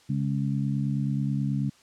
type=harmonic tone; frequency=69.3 Hz; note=C#2; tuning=in tune; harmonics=2 / 3 / 4; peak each=-26 / -29 / -34 dBFS; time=0.09-1.7 s; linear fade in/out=10 ms; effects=white hiss -58 dBFS RMS until 1.82 s + low-pass 7000 Hz 12 dB/octave